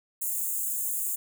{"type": "high-pass noise", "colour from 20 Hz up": "white", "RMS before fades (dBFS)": -30, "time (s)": [0.21, 1.16], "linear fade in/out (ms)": 10, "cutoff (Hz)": 6800, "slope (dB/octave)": 96, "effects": []}